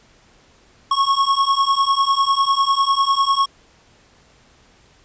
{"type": "beating tone pair", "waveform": "square", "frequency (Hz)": [1093, 1103], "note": ["C#6", "C#6"], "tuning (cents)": [-25, -9], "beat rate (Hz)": 10, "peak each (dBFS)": [-19, -18], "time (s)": [0.91, 3.46], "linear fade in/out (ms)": 5, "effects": ["pink hiss -53 dBFS RMS until 5.04 s", "resampled to 16000 Hz"]}